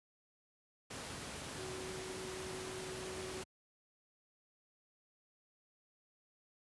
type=tone in noise; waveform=sine; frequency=373.9 Hz; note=F#4; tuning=18 cents sharp; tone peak=-45 dBFS; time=1.58-3.43 s; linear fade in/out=10 ms; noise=pink; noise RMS=-45 dBFS; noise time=0.9-3.44 s; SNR=-3 dB; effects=high-pass 80 Hz 12 dB/octave + resampled to 24000 Hz